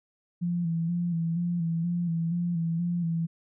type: tone with vibrato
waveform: sine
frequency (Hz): 169.7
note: F3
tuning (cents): -49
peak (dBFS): -25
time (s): 0.41-3.27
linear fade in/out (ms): 20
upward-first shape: square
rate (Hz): 2.1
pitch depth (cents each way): 42
effects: none